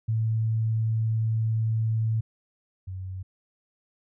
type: tone pair in turn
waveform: sine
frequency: 111.4 / 93.68 Hz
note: A2 / F#2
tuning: +22 / +22 cents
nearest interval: minor third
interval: 300 cents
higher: first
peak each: -22 / -32 dBFS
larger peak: first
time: 0.08-2.21 / 2.87-3.23 s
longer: first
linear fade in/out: 10 ms
effects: none